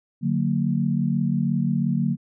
sine chord, D augmented, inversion none, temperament just, 146.83 / 183.54 / 229.4 Hz, D3 / F#3 / A#3, 0 / -14 / -28 cents, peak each -24 dBFS, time 0.21-2.17 s, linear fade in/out 50 ms, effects none

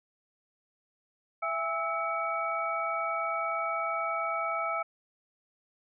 sine tone cluster, 665 / 815 / 1307 / 2264 Hz, E5 / G#5 / E6 / C#7, +15 / -33 / -15 / +36 cents, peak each -34 / -39 / -31 / -37 dBFS, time 1.42-4.83 s, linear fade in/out 10 ms, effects none

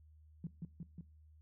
sine tone with echo, 168.3 Hz, E3, 36 cents sharp, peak -38 dBFS, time 0.44-0.47 s, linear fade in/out 2 ms, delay 180 ms, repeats 3, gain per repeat -2 dB, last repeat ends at 1.01 s, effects noise-tail reverb RT60 0.4 s tail -22 dB re dry + added 77 Hz sine -59 dBFS peak until 1.41 s

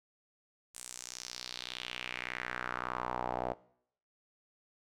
sawtooth tone with band-pass filter sweep, 61.74 Hz, B1, in tune, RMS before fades -40 dBFS, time 0.74-3.54 s, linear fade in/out 20 ms, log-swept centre 8900 to 650 Hz, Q 2.8, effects noise-tail reverb RT60 0.7 s tail -21 dB re dry

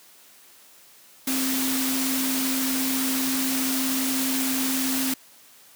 sine tone in noise, 263.4 Hz, C4, 12 cents sharp, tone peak -25 dBFS, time 1.27-5.14 s, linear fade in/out 5 ms, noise white, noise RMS -27 dBFS, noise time 1.27-5.14 s, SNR -1 dB, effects white hiss -52 dBFS RMS until 5.75 s + high-pass 150 Hz 12 dB/octave

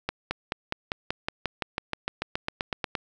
accelerating click train, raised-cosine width 0.3 ms, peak -11 dBFS, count 19, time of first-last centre 0.09-2.952 s, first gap 220 ms, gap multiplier 0.96, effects none

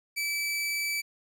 sawtooth tone, 2309 Hz, D7, 30 cents flat, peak -25 dBFS, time 0.16-1.02 s, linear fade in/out 20 ms, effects 11-bit

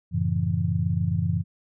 sine chord, F# minor seventh, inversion none, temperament just, 92.5 / 111 / 138.75 / 166.5 Hz, F#2 / A2 / C#3 / E3, 0 / +16 / +2 / +18 cents, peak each -26 / -28 / -29 / -26 dBFS, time 0.11-1.44 s, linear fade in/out 50 ms, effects none

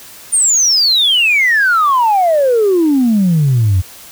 sine exponential sweep, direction down, 9130 to 87.31 Hz, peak -7 dBFS, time 0.32-3.82 s, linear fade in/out 20 ms, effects tanh soft clip ceiling -5 dBFS + white hiss -36 dBFS RMS until 4.11 s

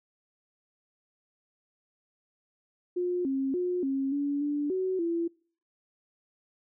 sine tone with pitch steps, 356.9 / 269.2 / 358.9 / 270.7 / 285.1 / 291.6 / 374.1 / 337.2 Hz, F4 / C4 / F4 / C#4 / C#4 / D4 / F#4 / E4, +38 / +49 / +47 / -41 / +49 / -12 / +19 / +39 cents, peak -26 dBFS, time 2.96-5.28 s, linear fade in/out 10 ms, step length 290 ms, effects noise-tail reverb RT60 0.5 s tail -26 dB re dry

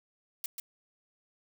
blue noise with echo, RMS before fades -35 dBFS, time 0.44-0.46 s, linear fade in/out 2 ms, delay 140 ms, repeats 1, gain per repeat -4 dB, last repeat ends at 0.6 s, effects none

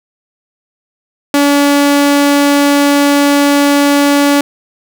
sawtooth tone, 285.5 Hz, D4, 49 cents flat, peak -3 dBFS, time 1.34-4.41 s, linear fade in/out 2 ms, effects none

